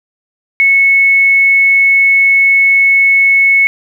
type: tone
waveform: sine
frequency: 2201 Hz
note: C#7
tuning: 13 cents flat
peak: -5 dBFS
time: 0.6-3.67 s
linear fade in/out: 0 ms
effects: 7-bit